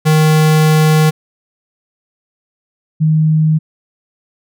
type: tone pair in turn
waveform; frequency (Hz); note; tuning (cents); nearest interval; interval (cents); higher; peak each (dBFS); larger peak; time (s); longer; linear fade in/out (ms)
square / sine; 155.56 / 156.44; D#3 / D#3; 0 / +10; unison; 10; second; -8; neither; 0.05-1.11 / 3-3.59; first; 20
effects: none